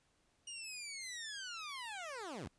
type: linear sweep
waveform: 15% pulse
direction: down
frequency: 2880 to 59.9 Hz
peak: -37 dBFS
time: 0.47-2.48 s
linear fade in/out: 5 ms
effects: pink hiss -75 dBFS RMS until 2.58 s + resampled to 22050 Hz